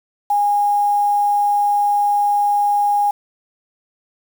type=tone with quantisation; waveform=sine; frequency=820 Hz; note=G#5; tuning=22 cents flat; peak=-13 dBFS; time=0.3-3.11 s; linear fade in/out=5 ms; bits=6; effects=none